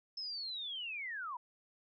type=linear sweep; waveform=sine; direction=down; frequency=5274 to 929 Hz; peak=-39 dBFS; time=0.17-1.37 s; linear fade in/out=5 ms; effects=none